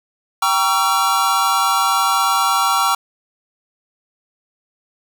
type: chord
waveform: square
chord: G diminished seventh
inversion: none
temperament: just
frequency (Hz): 784 / 940.8 / 1128.9 / 1354.7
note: G5 / Bb5 / Db6 / Fb6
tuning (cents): 0 / +16 / +31 / +47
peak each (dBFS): -22 / -22 / -20 / -19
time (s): 0.42-2.95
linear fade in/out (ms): 5
effects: none